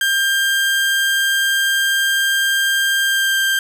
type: tone with pitch glide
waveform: 30% pulse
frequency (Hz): 1593 to 1582.9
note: G6 to G6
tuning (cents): +27 to +16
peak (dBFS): -12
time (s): 0.01-3.59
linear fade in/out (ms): 2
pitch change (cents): -11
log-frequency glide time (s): 3.04-3.36
effects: none